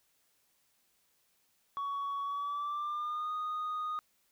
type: tone with pitch glide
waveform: sine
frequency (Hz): 1122 to 1237.8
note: C#6 to D#6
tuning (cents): +21 to -9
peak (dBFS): -31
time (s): 1.77-3.99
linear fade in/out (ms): 0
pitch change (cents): +170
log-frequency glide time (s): 2.23-3.33
effects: tanh soft clip ceiling -32 dBFS + white hiss -73 dBFS RMS until 4.31 s